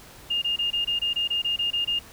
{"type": "tone bursts", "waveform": "sine", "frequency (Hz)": 2827, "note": "F7", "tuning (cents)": 20, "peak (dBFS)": -22, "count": 12, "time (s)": [0.3, 1.993], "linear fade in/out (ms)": 10, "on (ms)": 120, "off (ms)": 23, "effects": ["pink hiss -47 dBFS RMS until 2.12 s"]}